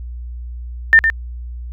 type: tone with echo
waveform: sine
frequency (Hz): 1800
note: A6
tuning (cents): +39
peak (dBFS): -4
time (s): 0.93-0.99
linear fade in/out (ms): 0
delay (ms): 110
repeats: 1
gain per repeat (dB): -7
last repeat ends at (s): 1.1
effects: added 60 Hz sine -26 dBFS peak until 1.72 s